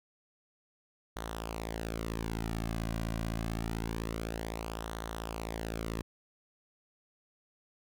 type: tone with flanger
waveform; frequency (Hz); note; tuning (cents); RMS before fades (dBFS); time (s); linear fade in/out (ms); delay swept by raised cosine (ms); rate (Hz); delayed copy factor
sawtooth; 55.8; A1; +25; -37; 1.16-6.02; 5; 0.4 to 2.3; 0.26; -0.65
effects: none